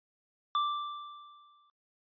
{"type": "tone with exponential decay", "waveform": "square", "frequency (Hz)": 1175, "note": "D6", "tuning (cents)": 1, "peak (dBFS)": -26, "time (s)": [0.55, 1.7], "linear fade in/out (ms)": 1, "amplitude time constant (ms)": 250, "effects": ["noise-tail reverb RT60 0.1 s tail -23 dB re dry", "resampled to 11025 Hz"]}